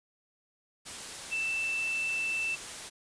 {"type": "tone in noise", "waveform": "sine", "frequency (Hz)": 2658, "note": "E7", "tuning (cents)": 14, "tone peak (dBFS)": -29, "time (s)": [1.31, 2.56], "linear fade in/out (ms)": 20, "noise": "white", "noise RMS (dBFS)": -41, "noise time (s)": [0.85, 2.9], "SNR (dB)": 9, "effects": ["resampled to 22050 Hz"]}